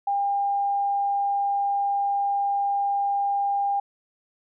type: tone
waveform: sine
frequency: 802 Hz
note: G5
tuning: 39 cents sharp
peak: -21 dBFS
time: 0.07-3.8 s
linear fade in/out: 5 ms
effects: none